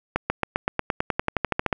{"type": "accelerating click train", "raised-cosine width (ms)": 0.5, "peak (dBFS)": -6, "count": 17, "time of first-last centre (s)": [0.16, 1.728], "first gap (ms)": 140, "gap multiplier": 0.95, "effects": []}